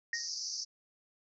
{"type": "tone with exponential decay", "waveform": "sine", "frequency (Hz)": 1864.7, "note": "A#6", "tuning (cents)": 0, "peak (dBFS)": -29, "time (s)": [0.13, 0.29], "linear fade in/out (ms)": 2, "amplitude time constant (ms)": 34}
{"type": "band-pass noise", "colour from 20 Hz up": "white", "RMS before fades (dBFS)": -39, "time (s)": [0.13, 0.65], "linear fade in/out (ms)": 20, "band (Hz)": [4700, 6100], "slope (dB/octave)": 96}
{"effects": []}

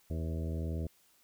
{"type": "harmonic tone with a mistuned harmonic", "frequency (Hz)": 80.9, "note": "E2", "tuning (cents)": -32, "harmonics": [1, 2, 3, 4, 5, 6, 7, 8], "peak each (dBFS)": [-34, -40, -44, -46, -48, -50, -51, -52], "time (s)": [0.1, 0.87], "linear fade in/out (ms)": 5, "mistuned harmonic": 7, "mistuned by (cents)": -36, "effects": ["white hiss -67 dBFS RMS until 1.23 s"]}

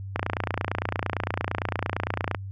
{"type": "click train", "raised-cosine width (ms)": 0.5, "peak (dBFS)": -10, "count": 64, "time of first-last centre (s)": [0.16, 2.348], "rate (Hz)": 28.8, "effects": ["added 97 Hz sine -33 dBFS peak until 2.51 s"]}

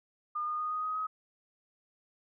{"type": "tone with pitch steps", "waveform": "sine", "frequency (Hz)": [1213, 1223.6, 1234.2, 1244.9, 1255.8, 1266.7], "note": ["D#6", "D#6", "D#6", "D#6", "D#6", "D#6"], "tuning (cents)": [-44, -29, -14, 1, 16, 31], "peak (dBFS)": -31, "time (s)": [0.35, 1.07], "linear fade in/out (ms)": 10, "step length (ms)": 120, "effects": []}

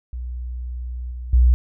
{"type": "tone with level steps", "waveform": "sine", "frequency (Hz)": 61.3, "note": "B1", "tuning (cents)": -12, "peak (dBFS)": [-26, -28, -10], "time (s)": [0.13, 1.54], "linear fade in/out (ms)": 0, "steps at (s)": [1.11, 1.33], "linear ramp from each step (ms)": 5, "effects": []}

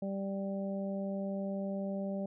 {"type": "harmonic tone", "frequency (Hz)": 196, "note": "G3", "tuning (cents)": 0, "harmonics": [1, 2, 3, 4], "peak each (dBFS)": [-35, -45, -39, -51], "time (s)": [0.02, 2.26], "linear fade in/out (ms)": 5, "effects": []}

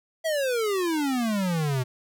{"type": "exponential sweep", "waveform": "square", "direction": "down", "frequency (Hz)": [663, 123.3], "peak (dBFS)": -24, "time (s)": [0.24, 1.84], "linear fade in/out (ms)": 20, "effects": []}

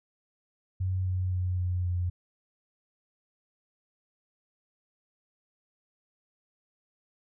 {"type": "tone with pitch steps", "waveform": "sine", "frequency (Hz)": [93.1, 92.03, 90.97, 89.93, 88.9], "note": ["F#2", "F#2", "F#2", "F#2", "F2"], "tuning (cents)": [11, -9, -29, -49, 31], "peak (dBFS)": -26, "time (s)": [0.8, 2.1], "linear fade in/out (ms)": 10, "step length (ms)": 260, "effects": []}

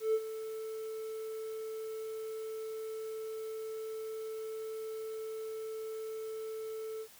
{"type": "tone with ADSR envelope", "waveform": "triangle", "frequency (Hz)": 440, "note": "A4", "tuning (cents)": 0, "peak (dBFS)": -22, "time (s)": [0, 7.08], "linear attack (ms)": 140, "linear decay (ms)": 52, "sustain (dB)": -14, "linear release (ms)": 70, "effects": ["tanh soft clip ceiling -21 dBFS", "white hiss -57 dBFS RMS until 7.19 s"]}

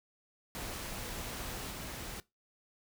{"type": "noise with level steps", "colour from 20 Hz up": "pink", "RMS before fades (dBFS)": [-41, -43], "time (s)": [0.55, 2.2], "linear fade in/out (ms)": 0, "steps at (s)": 1.7, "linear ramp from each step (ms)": 20, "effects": ["noise-tail reverb RT60 0.2 s tail -20 dB re dry"]}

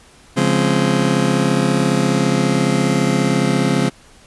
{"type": "chord", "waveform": "30% pulse", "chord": "Db major seventh", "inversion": "none", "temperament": "just", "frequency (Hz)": [138.59, 173.24, 207.9, 259.9], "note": ["Db3", "F3", "Ab3", "C4"], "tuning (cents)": [0, -14, 2, -11], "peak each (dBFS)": -17, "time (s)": [0.36, 3.9], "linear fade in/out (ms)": 20, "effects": ["pink hiss -47 dBFS RMS until 4.26 s", "resampled to 24000 Hz"]}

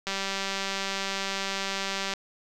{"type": "click train", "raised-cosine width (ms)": 0.2, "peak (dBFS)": -13, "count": 404, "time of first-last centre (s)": [0.07, 2.137], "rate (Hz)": 195, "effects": []}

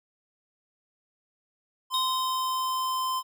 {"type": "tone", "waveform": "square", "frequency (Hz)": 1034, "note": "C6", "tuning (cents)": -21, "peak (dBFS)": -27, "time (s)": [1.9, 3.23], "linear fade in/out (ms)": 50}
{"type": "tone with exponential decay", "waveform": "triangle", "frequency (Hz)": 3729, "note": "A#7", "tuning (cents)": 0, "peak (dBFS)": -24, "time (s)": [1.94, 3.23], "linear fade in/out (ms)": 1, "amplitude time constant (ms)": 280}
{"effects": []}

